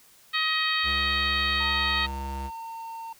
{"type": "harmonic tone", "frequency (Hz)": 631, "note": "D#5", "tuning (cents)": 24, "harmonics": [2, 3, 4, 5, 6, 7], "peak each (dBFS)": [-30, -28, -31, -32, -30, -33], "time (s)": [0.33, 2.07], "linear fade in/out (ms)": 20}
{"type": "tone with pitch glide", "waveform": "square", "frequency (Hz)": [69.3, 68.03], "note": ["C#2", "C#2"], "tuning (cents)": [0, -32], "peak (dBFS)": -33, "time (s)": [0.83, 2.51], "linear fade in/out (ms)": 50, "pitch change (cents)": -32, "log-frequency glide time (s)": [1.67, 2.03]}
{"type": "tone", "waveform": "triangle", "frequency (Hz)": 910, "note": "A#5", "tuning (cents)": -42, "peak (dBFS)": -33, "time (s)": [1.6, 3.13], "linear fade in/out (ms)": 5}
{"effects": ["white hiss -56 dBFS RMS until 3.19 s"]}